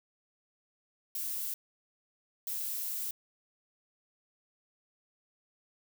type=noise bursts at uneven times; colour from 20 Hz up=violet; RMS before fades=-36 dBFS; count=2; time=1.15-1.54 / 2.47-3.11 s; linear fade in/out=2 ms; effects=none